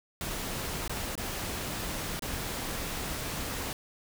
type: noise with dropouts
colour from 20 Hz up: pink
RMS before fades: -35 dBFS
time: 0.21-3.73 s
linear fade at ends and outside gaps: 1 ms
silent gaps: 0.878-0.895 / 1.154-1.177 / 2.194-2.222 s
effects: none